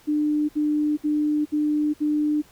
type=tone bursts; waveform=sine; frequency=299.6 Hz; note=D4; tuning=35 cents sharp; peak=-19 dBFS; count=5; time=0.07-2.422 s; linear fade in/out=20 ms; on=420 ms; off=63 ms; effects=pink hiss -54 dBFS RMS until 2.51 s